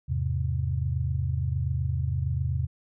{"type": "chord", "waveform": "sine", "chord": "E augmented", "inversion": "none", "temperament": "equal", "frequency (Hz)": [82.41, 103.83, 130.81], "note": ["E2", "G#2", "B#2"], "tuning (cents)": [0, 0, 0], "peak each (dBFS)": [-28, -32, -28], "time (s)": [0.08, 2.67], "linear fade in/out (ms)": 20, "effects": []}